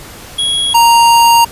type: tone pair in turn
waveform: square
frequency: 3322 / 932.2 Hz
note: G#7 / A#5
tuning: 0 / 0 cents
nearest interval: octave + minor seventh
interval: 2200 cents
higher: first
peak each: -12 / -5 dBFS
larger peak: second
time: 0.38-0.74 / 0.74-1.45 s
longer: second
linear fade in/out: 10 ms
effects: pink hiss -32 dBFS RMS until 1.51 s + resampled to 32000 Hz